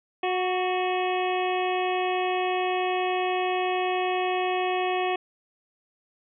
harmonic tone with a mistuned harmonic, 366.1 Hz, F#4, 18 cents flat, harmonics 1 / 2 / 3 / 5 / 6 / 7 / 8 / 9, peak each -27 / -27 / -34 / -37 / -39 / -34 / -41 / -41 dBFS, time 0.23-5.16 s, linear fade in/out 5 ms, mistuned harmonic 3, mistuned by +31 cents, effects none

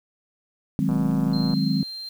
sine chord, Ab dominant seventh, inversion second, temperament equal, 155.56 / 185 / 207.7 / 261.6 Hz, Eb3 / Gb3 / Ab3 / C4, 0 / 0 / 0 / 0 cents, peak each -25 dBFS, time 0.79-1.83 s, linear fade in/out 0 ms
click train, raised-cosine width 1 ms, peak -22 dBFS, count 80, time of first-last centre 0.89-1.538 s, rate 122 Hz
sine tone, 4163 Hz, C8, 10 cents flat, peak -32 dBFS, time 1.33-2.09 s, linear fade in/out 5 ms
effects 8-bit

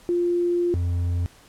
sine / triangle tone pair in turn, 349.2 / 87.3 Hz, F4 / F2, 0 / 0 cents, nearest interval 2 octaves, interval 2400 cents, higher first, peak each -19 dBFS, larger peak neither, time 0.09-0.74 / 0.74-1.26 s, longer first, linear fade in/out 0 ms, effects pink hiss -52 dBFS RMS until 1.48 s + low-pass 12000 Hz 12 dB/octave

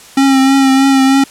square tone with vibrato, 269.3 Hz, C#4, 50 cents flat, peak -7 dBFS, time 0.17-1.24 s, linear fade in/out 5 ms, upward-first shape triangle, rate 3.2 Hz, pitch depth 32 cents each way, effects white hiss -37 dBFS RMS until 1.3 s + low-pass 10000 Hz 12 dB/octave

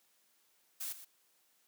blue noise with echo, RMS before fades -40 dBFS, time 0.8-0.93 s, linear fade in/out 10 ms, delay 120 ms, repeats 1, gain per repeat -12 dB, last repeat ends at 1.05 s, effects white hiss -72 dBFS RMS until 1.67 s + high-pass 200 Hz 12 dB/octave

